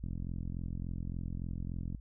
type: click train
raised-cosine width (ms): 5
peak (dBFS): -27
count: 84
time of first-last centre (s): 0.04-1.948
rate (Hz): 43.5
effects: added 55 Hz sine -46 dBFS peak until 2 s